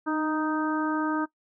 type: harmonic tone with a mistuned harmonic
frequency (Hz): 311.1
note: D#4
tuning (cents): 0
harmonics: 1 / 2 / 3 / 4 / 5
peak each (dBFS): -26 / -37 / -32 / -33 / -35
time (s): 0.06-1.26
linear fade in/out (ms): 20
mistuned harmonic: 1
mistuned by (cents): -19
effects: noise-tail reverb RT60 0.1 s tail -20 dB re dry